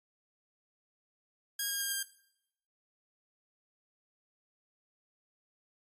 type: tone with pitch steps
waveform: 5% pulse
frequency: 1632 / 1620.7 / 1609.5 / 1598.4 Hz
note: G#6 / G#6 / G6 / G6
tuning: -31 / -43 / +45 / +33 cents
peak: -22 dBFS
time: 1.59-2.03 s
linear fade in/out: 5 ms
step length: 110 ms
effects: noise-tail reverb RT60 0.8 s tail -20 dB re dry + AAC 48 kbps